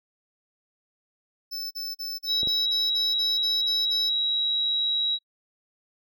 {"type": "tone bursts", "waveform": "square", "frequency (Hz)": 5274, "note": "E8", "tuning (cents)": 0, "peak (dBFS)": -31, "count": 11, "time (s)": [1.51, 4.1], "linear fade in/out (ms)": 20, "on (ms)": 200, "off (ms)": 39}
{"type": "tone", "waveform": "sine", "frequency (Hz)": 3862, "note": "B7", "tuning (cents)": -39, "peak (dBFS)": -22, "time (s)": [2.26, 5.19], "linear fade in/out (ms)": 50}
{"type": "clicks", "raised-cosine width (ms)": 2, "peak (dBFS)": -23, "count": 2, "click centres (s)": [2.432, 2.473]}
{"effects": ["noise-tail reverb RT60 0.1 s tail -25 dB re dry"]}